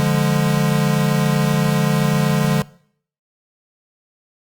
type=chord; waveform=square; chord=D diminished; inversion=none; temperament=equal; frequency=146.83 / 174.61 / 207.7 Hz; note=D3 / F3 / Ab3; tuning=0 / 0 / 0 cents; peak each=-18 / -21 / -21 dBFS; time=0-2.62 s; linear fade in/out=0 ms; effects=noise-tail reverb RT60 0.6 s tail -22 dB re dry + Opus 48 kbps